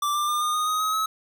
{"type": "tone with pitch steps", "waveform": "square", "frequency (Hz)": [1172, 1187.7, 1203.6, 1219.7, 1236, 1252.5, 1269.2, 1286.2], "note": ["D6", "D6", "D6", "D#6", "D#6", "D#6", "D#6", "E6"], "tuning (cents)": [-4, 19, 42, -35, -12, 11, 34, -43], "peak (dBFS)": -23, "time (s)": [0.02, 1.06], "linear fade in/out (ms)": 5, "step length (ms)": 130, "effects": []}